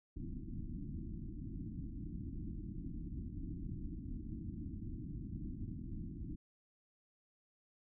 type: low-pass noise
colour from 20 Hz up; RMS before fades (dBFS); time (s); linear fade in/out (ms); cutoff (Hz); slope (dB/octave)
pink; -44; 0.16-6.36; 10; 330; 96
effects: none